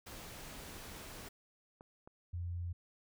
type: noise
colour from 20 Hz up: pink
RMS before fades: -49 dBFS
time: 0.06-1.29 s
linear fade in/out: 10 ms
type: clicks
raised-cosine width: 1 ms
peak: -39 dBFS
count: 2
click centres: 1.809 / 2.075 s
type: tone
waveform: sine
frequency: 87.1 Hz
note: F2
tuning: 4 cents flat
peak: -37 dBFS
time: 2.33-2.73 s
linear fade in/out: 10 ms
effects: none